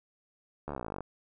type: slowing click train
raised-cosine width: 1 ms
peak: -23 dBFS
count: 20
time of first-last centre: 0.68-1.007 s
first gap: 13 ms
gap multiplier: 1.03
effects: none